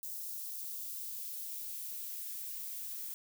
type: noise with high-pass filter sweep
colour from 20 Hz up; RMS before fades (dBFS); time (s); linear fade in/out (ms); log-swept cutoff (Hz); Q
violet; -42; 0.03-3.14; 0; 4900 to 1200; 0.91
effects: none